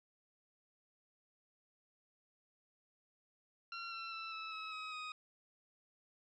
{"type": "tone with pitch steps", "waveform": "20% pulse", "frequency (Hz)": [1369, 1348.6, 1328.5, 1308.7, 1289.2, 1270, 1251], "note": ["F6", "E6", "E6", "E6", "E6", "D#6", "D#6"], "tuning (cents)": [-35, 39, 13, -13, -39, 35, 9], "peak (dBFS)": -38, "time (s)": [3.72, 5.12], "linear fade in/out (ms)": 2, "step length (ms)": 200, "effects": ["resampled to 16000 Hz", "12-bit"]}